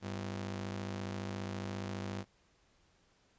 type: ring-modulated tone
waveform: sawtooth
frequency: 146.83 Hz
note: D3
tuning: in tune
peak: -31 dBFS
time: 0.01-2.25 s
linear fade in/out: 50 ms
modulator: 46.1 Hz
effects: pink hiss -70 dBFS RMS until 3.38 s + resampled to 16000 Hz